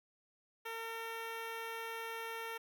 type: tone with notch filter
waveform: 10% pulse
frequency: 454.8 Hz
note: A#4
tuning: 43 cents flat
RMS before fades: -43 dBFS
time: 0.65-2.58 s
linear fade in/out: 10 ms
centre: 7200 Hz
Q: 1.5
effects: none